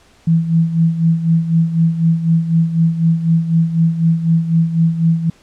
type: tone with tremolo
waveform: sine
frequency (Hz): 164.81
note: E3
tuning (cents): 0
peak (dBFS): -8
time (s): 0.27-5.3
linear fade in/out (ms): 5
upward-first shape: sine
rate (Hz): 4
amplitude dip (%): 70
effects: pink hiss -50 dBFS RMS until 5.42 s + low-pass 8000 Hz 12 dB/octave